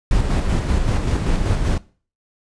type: noise with tremolo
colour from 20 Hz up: brown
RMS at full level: -17 dBFS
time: 0.11-1.78 s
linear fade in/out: 2 ms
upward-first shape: square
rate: 5.2 Hz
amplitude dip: 35%
effects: noise-tail reverb RT60 0.4 s tail -20 dB re dry + resampled to 22050 Hz